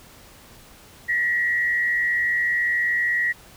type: tone with frequency modulation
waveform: sine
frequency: 1915 Hz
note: A#6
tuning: 46 cents sharp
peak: -19 dBFS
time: 1.08-3.33 s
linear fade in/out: 20 ms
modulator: 132 Hz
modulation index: 0.43
effects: pink hiss -48 dBFS RMS until 3.56 s